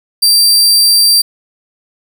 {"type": "tone", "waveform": "sawtooth", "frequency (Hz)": 4699, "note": "D8", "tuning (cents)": 0, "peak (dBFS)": -3, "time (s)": [0.22, 1.22], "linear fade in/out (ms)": 10, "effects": []}